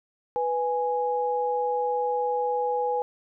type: tone pair together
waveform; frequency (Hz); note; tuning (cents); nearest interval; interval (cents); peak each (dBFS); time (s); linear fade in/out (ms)
sine; 493.9 / 830.6; B4 / G#5; 0 / 0; major sixth; 900; -26; 0.36-3.02; 0
effects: none